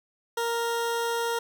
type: tone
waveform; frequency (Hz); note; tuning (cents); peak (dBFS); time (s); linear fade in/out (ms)
20% pulse; 466.2; A#4; 0; -21; 0.37-1.39; 5
effects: none